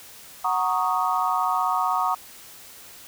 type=chord; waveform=sine; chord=D# minor seventh; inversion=first; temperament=equal; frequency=740 / 932.3 / 1108.7 / 1244.5 Hz; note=F#5 / A#5 / C#6 / D#6; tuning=0 / 0 / 0 / 0 cents; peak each=-26 dBFS; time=0.44-2.15 s; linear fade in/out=10 ms; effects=white hiss -45 dBFS RMS until 3.07 s